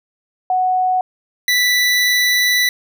sine / 25% pulse tone pair in turn, 740 / 1975.6 Hz, F#5 / B6, 0 / 0 cents, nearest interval octave + perfect fourth, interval 1700 cents, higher second, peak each -13 / -9 dBFS, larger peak second, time 0.5-1.01 / 1.48-2.69 s, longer second, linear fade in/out 2 ms, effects none

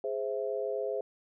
sine chord, Ab augmented, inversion none, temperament equal, 415.3 / 523.3 / 659.3 Hz, Ab4 / C5 / E5, 0 / 0 / 0 cents, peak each -34 / -34 / -37 dBFS, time 0.04-1.01 s, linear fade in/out 2 ms, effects none

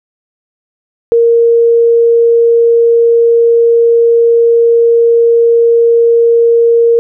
sine tone, 465.6 Hz, A#4, 2 cents flat, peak -4 dBFS, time 1.12-6.99 s, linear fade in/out 0 ms, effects none

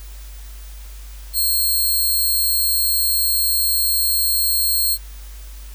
5% pulse tone, 4236 Hz, C8, 21 cents sharp, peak -9 dBFS, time 1.33-4.98 s, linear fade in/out 50 ms, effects added 50 Hz sine -33 dBFS peak until 5.74 s + white hiss -45 dBFS RMS until 5.74 s

